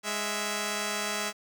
5% pulse tone pair together, 207.7 / 659.4 Hz, G#3 / E5, 0 / 0 cents, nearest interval octave + minor sixth, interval 2000 cents, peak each -21 dBFS, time 0.03-1.33 s, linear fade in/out 50 ms, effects none

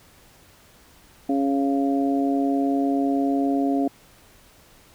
harmonic tone, 138.59 Hz, C#3, in tune, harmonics 2 / 3 / 4 / 5, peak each -20 / -30 / -33 / -27 dBFS, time 1.29-3.88 s, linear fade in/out 5 ms, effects pink hiss -53 dBFS RMS until 4.94 s

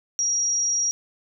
sine tone, 5690 Hz, F8, 31 cents sharp, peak -20 dBFS, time 0.19-0.91 s, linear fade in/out 0 ms, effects none

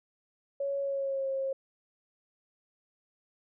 sine tone with pitch glide, 557 to 538 Hz, C#5 to C5, +8 to +48 cents, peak -29 dBFS, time 0.6-1.53 s, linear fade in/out 5 ms, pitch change -60 cents, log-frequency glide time 0.8-1.28 s, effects none

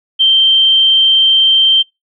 sine tone, 3136 Hz, G7, in tune, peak -6 dBFS, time 0.19-1.83 s, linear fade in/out 20 ms, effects noise-tail reverb RT60 0.2 s tail -26 dB re dry

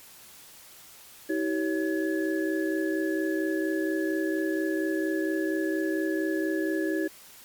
sine tone cluster, 319.2 / 383.5 / 556 / 1694 Hz, D#4 / G4 / C#5 / G#6, +44 / -38 / +5 / +34 cents, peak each -27 / -30 / -35 / -35 dBFS, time 1.29-7.08 s, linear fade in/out 10 ms, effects white hiss -50 dBFS RMS until 7.44 s + MP3 96 kbps

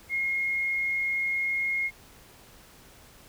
sine tone, 2149 Hz, C7, 46 cents sharp, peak -25 dBFS, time 0.09-1.91 s, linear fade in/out 50 ms, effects pink hiss -53 dBFS RMS until 3.28 s

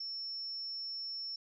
sine tone, 5400 Hz, E8, 41 cents sharp, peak -38 dBFS, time 0-1.36 s, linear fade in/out 5 ms, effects none

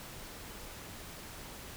silence, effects pink hiss -47 dBFS RMS until 1.76 s

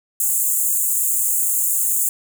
pink high-pass noise, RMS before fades -19 dBFS, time 0.2-2.09 s, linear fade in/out 2 ms, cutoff 6900 Hz, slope 96 dB/octave, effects none

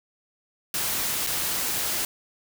white noise with dropouts, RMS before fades -27 dBFS, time 0.74-2.05 s, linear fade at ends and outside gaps 2 ms, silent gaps 1.266-1.27 s, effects none

